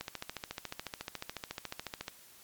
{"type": "click train", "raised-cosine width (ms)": 0.2, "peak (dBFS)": -20, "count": 30, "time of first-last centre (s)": [0.01, 2.081], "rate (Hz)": 14, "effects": ["white hiss -57 dBFS RMS until 2.43 s", "MP3 96 kbps"]}